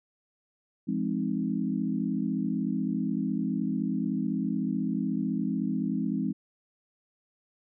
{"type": "chord", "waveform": "sine", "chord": "F minor seventh", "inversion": "none", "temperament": "equal with one note detuned", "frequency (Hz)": [171.71, 207.7, 261.6, 311.1], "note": ["F3", "Ab3", "C4", "Eb4"], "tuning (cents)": [-29, 0, 0, 0], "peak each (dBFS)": [-33, -30, -31, -35], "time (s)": [0.87, 6.33], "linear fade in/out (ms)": 20, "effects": []}